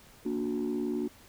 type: chord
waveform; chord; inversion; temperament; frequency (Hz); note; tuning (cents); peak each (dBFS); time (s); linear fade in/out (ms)
sine; Bb augmented; none; just; 233.1 / 291.4 / 364.2; Bb3 / D4 / F#4; 0 / -13 / -27; -32; 0.25-1.08; 10
effects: tanh soft clip ceiling -24 dBFS + pink hiss -56 dBFS RMS until 1.28 s